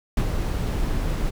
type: noise with ADSR envelope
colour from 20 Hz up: brown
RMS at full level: -19 dBFS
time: 0.17-1.31 s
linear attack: 3 ms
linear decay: 59 ms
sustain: -5 dB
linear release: 21 ms
effects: none